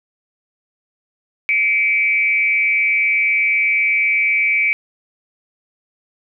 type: tone with frequency modulation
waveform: sine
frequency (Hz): 2300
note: D7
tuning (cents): -37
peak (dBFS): -13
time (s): 1.49-4.73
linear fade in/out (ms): 0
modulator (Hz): 188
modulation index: 0.6
effects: none